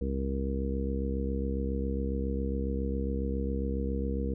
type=harmonic tone; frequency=67.3 Hz; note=C2; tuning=49 cents sharp; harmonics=1 / 2 / 3 / 4 / 5 / 6 / 7; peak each=-31 / -43 / -35 / -38 / -43 / -43 / -37 dBFS; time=0.01-4.34 s; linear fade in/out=5 ms; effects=none